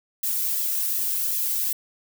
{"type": "noise with flanger", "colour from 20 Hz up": "violet", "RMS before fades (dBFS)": -25, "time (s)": [0.23, 1.73], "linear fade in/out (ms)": 5, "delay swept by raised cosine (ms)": [1.3, 2.16], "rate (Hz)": 2.7, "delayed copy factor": -0.55, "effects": []}